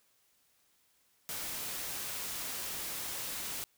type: noise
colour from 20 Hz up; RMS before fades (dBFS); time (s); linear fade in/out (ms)
white; -39; 1.29-3.64; 0
effects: white hiss -71 dBFS RMS until 3.77 s